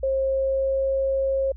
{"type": "tone with pitch glide", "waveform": "sine", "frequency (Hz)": [535, 538.7], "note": ["C5", "C#5"], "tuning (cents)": [38, -50], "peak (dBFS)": -20, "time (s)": [0.03, 1.52], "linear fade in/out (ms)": 5, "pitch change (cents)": 12, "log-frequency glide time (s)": [0.22, 0.87], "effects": ["added 60 Hz sine -36 dBFS peak until 1.56 s"]}